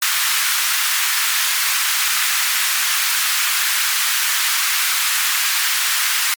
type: high-pass noise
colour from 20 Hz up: pink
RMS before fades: -18 dBFS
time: 0.02-6.34 s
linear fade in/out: 2 ms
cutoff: 1300 Hz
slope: 24 dB/octave
effects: MP3 96 kbps